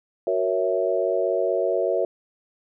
sine chord, F# dominant seventh, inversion none, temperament equal, 370 / 466.2 / 554.4 / 659.3 Hz, F#4 / A#4 / C#5 / E5, 0 / 0 / 0 / 0 cents, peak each -26 / -26 / -25 / -25 dBFS, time 0.27-2.05 s, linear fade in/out 2 ms, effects none

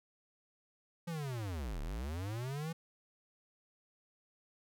square linear two-way sweep, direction down then up, 174.61 to 33.87 to 168.2 Hz, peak -38 dBFS, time 1.07-2.73 s, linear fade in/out 10 ms, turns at 1.81 s, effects none

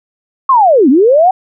sine linear two-way sweep, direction down then up, 1108 to 240 to 774 Hz, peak -4 dBFS, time 0.49-1.31 s, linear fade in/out 5 ms, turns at 0.89 s, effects none

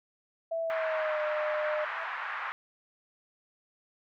sine tone with pitch glide, 659.3 to 608.1 Hz, E5 to D#5, 0 to -40 cents, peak -29 dBFS, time 0.51-1.85 s, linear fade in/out 10 ms, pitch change -140 cents, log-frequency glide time 0.63-1.2 s
white band-pass noise, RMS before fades -36 dBFS, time 0.7-2.52 s, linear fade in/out 0 ms, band 890 to 1800 Hz, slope 24 dB/octave
triangle tone with exponential growth, 659.3 Hz, E5, in tune, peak -35 dBFS, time 1.77-2.04 s, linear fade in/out 5 ms, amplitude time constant 58 ms
effects none

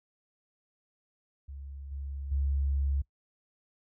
sine tone with level steps, 69.3 Hz, C#2, in tune, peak -40 / -35 / -26 dBFS, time 1.48-3.02 s, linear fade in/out 10 ms, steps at 1.91 / 2.31 s, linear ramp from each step 10 ms, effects noise-tail reverb RT60 0.1 s tail -21 dB re dry

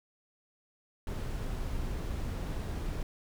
brown noise, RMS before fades -35 dBFS, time 1.07-3.03 s, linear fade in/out 2 ms, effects none

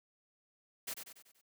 white noise with echo, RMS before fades -40 dBFS, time 0.87-0.94 s, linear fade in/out 10 ms, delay 95 ms, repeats 5, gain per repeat -6 dB, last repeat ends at 1.415 s, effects high-pass 150 Hz 12 dB/octave

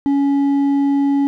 sine tone with hard clipping, 280 Hz, C#4, 18 cents sharp, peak -14 dBFS, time 0.06-1.27 s, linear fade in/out 0 ms, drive 4 dB, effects none

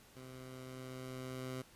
15% pulse tone with level ramp, 129.1 Hz, C3, 23 cents flat, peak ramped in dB -44 to -34 dBFS, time 0.16-1.62 s, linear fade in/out 5 ms, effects pink hiss -62 dBFS RMS until 1.75 s + resampled to 32000 Hz

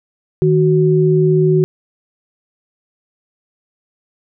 sine tone pair together, 156.41 / 372 Hz, D#3 / F#4, +9 / +9 cents, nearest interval octave + minor third, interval 1500 cents, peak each -12 dBFS, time 0.42-1.64 s, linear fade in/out 0 ms, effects none

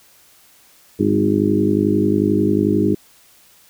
harmonic tone with a mistuned harmonic, 51.2 Hz, G#1, 24 cents flat, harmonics 2 / 3 / 4 / 5 / 6 / 7 / 8, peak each -24 / -30 / -19 / -25 / -18 / -21 / -22 dBFS, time 0.99-2.95 s, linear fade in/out 10 ms, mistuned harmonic 4, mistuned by -21 cents, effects white hiss -51 dBFS RMS until 3.69 s

